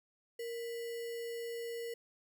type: tone with sample-and-hold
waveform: sine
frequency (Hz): 466.2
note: A#4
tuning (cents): 0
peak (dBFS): -38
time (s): 0.39-1.94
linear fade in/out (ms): 5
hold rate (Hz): 2450
effects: none